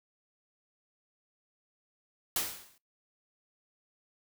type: noise with exponential decay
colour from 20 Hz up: white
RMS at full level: -28 dBFS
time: 2.36-2.78 s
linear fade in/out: 2 ms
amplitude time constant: 91 ms
effects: noise-tail reverb RT60 0.2 s tail -23 dB re dry